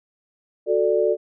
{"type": "chord", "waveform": "sine", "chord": "D major", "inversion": "first", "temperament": "just", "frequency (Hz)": [367.1, 440.5, 587.3], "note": ["F#4", "A4", "D5"], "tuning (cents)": [-14, 2, 0], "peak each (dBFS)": [-22, -20, -21], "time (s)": [0.66, 1.17], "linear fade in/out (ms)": 50, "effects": []}